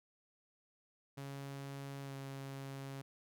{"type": "tone with pitch glide", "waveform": "sawtooth", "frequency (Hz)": [138.59, 136.6], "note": ["C#3", "C#3"], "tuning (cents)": [0, -25], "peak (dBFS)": -40, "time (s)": [1.17, 3.02], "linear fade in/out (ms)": 10, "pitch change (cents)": -25, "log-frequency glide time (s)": [2.02, 2.14], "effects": []}